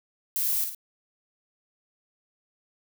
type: noise with echo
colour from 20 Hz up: violet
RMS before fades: -27 dBFS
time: 0.36-0.64 s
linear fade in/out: 0 ms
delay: 54 ms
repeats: 2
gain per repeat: -6 dB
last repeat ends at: 0.748 s
effects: none